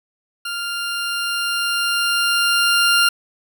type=tone with level ramp; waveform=20% pulse; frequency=1396.9 Hz; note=F6; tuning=in tune; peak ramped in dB=-19 to -7 dBFS; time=0.45-3.09 s; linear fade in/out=5 ms; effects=none